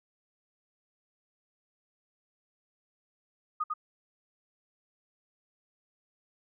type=tone with echo; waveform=sine; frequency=1239 Hz; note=D#6; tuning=8 cents flat; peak=-27 dBFS; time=3.6-3.64 s; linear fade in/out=10 ms; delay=99 ms; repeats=1; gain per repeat=-2 dB; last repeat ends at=3.739 s; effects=none